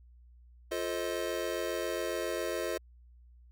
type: chord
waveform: square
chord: F dominant seventh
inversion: none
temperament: just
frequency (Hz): 349.2 / 436.5 / 523.8 / 628.6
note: F4 / A4 / C5 / Eb5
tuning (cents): 0 / -14 / +2 / +18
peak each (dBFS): -38 / -39 / -39 / -38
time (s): 0.71-2.78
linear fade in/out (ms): 10
effects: added 60 Hz sine -54 dBFS peak until 3.51 s